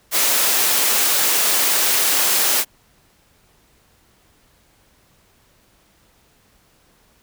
white high-pass noise, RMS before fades -17 dBFS, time 0.11-2.65 s, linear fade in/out 50 ms, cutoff 310 Hz, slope 12 dB/octave, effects pink hiss -57 dBFS RMS until 7.22 s

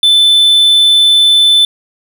triangle tone, 3520 Hz, A7, in tune, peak -3 dBFS, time 0.03-1.65 s, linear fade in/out 2 ms, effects none

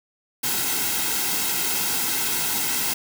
white noise with comb filter, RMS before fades -24 dBFS, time 0.43-2.94 s, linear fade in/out 10 ms, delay 1.7 ms, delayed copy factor -0.65, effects none

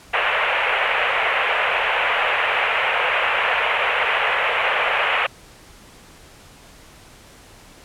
white band-pass noise, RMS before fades -20 dBFS, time 0.13-5.27 s, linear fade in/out 10 ms, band 460 to 2800 Hz, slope 48 dB/octave, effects pink hiss -46 dBFS RMS until 7.84 s + low-pass 11000 Hz 12 dB/octave

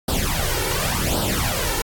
pink noise with flanger, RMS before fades -22 dBFS, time 0.08-1.82 s, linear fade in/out 5 ms, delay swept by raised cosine 0.22 to 2.22 ms, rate 0.9 Hz, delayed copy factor +0.75, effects AAC 64 kbps

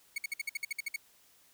40% pulse tone bursts, 2217 Hz, C#7, in tune, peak -31 dBFS, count 11, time 0.16-0.962 s, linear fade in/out 5 ms, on 22 ms, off 56 ms, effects white hiss -64 dBFS RMS until 1.53 s

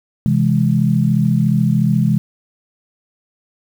sine chord, C augmented, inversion none, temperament equal, 130.81 / 164.81 / 207.7 Hz, C3 / E3 / G#3, 0 / 0 / 0 cents, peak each -16 dBFS, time 0.26-2.18 s, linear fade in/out 0 ms, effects 7-bit

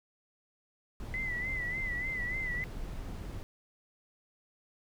brown noise, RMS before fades -40 dBFS, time 1-3.43 s, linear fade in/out 0 ms
sine tone with vibrato, 2009 Hz, B6, 29 cents sharp, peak -33 dBFS, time 1.14-2.64 s, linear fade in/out 0 ms, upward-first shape sine, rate 3.4 Hz, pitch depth 66 cents each way
effects none

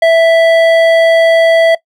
sine tone with hard clipping, 659.3 Hz, E5, in tune, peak -6 dBFS, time 0.02-1.75 s, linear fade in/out 5 ms, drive 10 dB, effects noise-tail reverb RT60 0.1 s tail -20 dB re dry

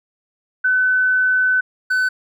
sine / triangle tone pair in turn, 1510 / 1510 Hz, F#6 / F#6, +35 / +35 cents, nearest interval unison, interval 0 cents, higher neither, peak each -13 dBFS, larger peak neither, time 0.64-1.61 / 1.9-2.09 s, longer first, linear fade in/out 10 ms, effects none

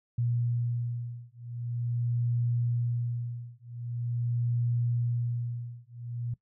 sine beating tone pair, 119.3 / 119.74 Hz, A#2 / A#2, +41 / +47 cents, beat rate 0.44 Hz, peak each -31 dBFS, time 0.18-6.34 s, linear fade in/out 5 ms, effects noise-tail reverb RT60 0.1 s tail -19 dB re dry

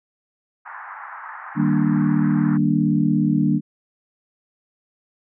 pink band-pass noise, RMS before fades -36 dBFS, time 0.65-2.58 s, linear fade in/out 20 ms, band 830 to 1800 Hz, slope 48 dB/octave
sine chord, Eb major seventh, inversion none, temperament equal, 155.56 / 196 / 233.1 / 293.7 Hz, Eb3 / G3 / Bb3 / D4, 0 / 0 / 0 / 0 cents, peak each -21 dBFS, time 1.55-3.61 s, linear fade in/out 50 ms
effects none

